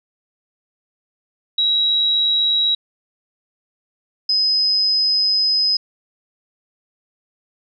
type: tone pair in turn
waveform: sine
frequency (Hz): 3864 / 5051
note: B7 / D#8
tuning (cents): -39 / +25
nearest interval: perfect fourth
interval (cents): 464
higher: second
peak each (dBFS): -14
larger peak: neither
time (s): 1.58-2.75 / 4.29-5.77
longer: second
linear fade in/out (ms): 5
effects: none